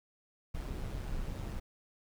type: noise with amplitude modulation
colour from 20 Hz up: brown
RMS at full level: -36 dBFS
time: 0.54-1.6 s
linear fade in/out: 10 ms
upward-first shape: sine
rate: 132 Hz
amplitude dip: 45%
effects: none